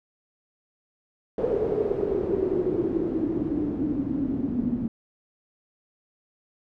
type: noise with low-pass filter sweep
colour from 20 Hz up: white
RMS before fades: -26 dBFS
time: 1.38-4.88 s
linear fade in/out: 2 ms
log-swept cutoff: 460 to 240 Hz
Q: 8.5
effects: none